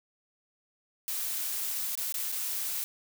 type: noise with dropouts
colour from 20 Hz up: blue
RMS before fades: -33 dBFS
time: 1.08-2.84 s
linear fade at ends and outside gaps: 0 ms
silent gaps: 1.953-1.975 / 2.124-2.142 / 2.318-2.323 s
effects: none